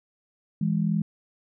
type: tone pair together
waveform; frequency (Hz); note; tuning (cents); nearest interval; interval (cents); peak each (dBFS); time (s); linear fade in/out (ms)
sine; 164.81 / 206.8; E3 / G#3; 0 / -7; major third; 393; -24 / -25; 0.61-1.02; 5
effects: none